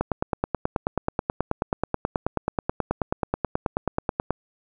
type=click train; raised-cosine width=1 ms; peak=-8 dBFS; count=41; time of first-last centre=0.01-4.306 s; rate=9.31 Hz; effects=none